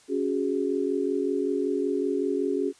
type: chord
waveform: sine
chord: C# suspended fourth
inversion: none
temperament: equal with one note detuned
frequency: 278.8 / 370 / 415.3 Hz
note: C#4 / F#4 / G#4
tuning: +10 / 0 / 0 cents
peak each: -28 dBFS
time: 0.08-2.73 s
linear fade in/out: 50 ms
effects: white hiss -57 dBFS RMS until 2.79 s + resampled to 22050 Hz